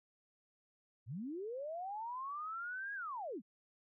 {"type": "linear two-way sweep", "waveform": "sine", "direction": "up then down", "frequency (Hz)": [94.9, 1661.2, 163.7], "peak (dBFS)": -40, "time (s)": [1.06, 3.42], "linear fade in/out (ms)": 50, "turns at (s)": 2.94, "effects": []}